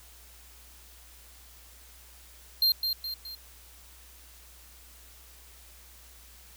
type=tone with echo; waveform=square; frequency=4186 Hz; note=C8; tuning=in tune; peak=-21 dBFS; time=2.62-2.72 s; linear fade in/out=2 ms; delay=210 ms; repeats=3; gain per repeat=-6 dB; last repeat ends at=3.35 s; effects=added 60 Hz sine -54 dBFS peak until 6.56 s + white hiss -54 dBFS RMS until 6.56 s